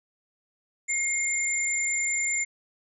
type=tone pair together; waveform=sine; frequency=2136 / 7185 Hz; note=C7 / A8; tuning=+35 / +35 cents; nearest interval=octave + major sixth; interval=2100 cents; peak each=-27 dBFS; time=0.88-2.45 s; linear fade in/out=20 ms; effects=none